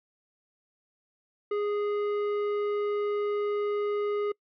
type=tone with tanh clipping; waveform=triangle; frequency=413.4 Hz; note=G#4; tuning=8 cents flat; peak=-28 dBFS; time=1.51-4.32 s; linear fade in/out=5 ms; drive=15 dB; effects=noise-tail reverb RT60 0.1 s tail -26 dB re dry